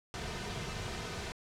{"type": "noise with comb filter", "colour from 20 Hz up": "pink", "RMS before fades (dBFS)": -39, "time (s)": [0.14, 1.32], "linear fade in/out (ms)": 0, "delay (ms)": 3.6, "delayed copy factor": -0.55, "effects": ["low-pass 6000 Hz 12 dB/octave"]}